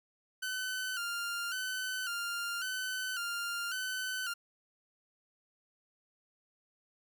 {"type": "tone with vibrato", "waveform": "sawtooth", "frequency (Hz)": 1455, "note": "F#6", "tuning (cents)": -29, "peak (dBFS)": -31, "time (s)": [0.42, 4.34], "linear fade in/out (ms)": 10, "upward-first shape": "square", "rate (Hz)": 0.91, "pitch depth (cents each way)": 69, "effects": []}